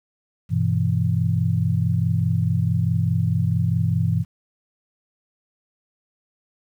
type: chord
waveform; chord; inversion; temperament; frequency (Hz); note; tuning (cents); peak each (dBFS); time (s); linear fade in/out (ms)
sine; E minor; first; just; 98.89 / 123.61 / 164.81; G2 / B2 / E3; +16 / +2 / 0; -22; 0.49-4.25; 50
effects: 9-bit